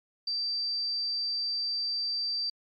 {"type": "tone", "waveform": "sine", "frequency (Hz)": 4672, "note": "D8", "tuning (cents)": -10, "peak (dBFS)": -28, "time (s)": [0.27, 2.5], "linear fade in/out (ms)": 5, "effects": ["MP3 96 kbps"]}